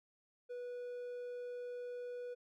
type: tone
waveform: triangle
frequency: 489.7 Hz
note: B4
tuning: 15 cents flat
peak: -40 dBFS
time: 0.49-2.35 s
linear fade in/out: 20 ms
effects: none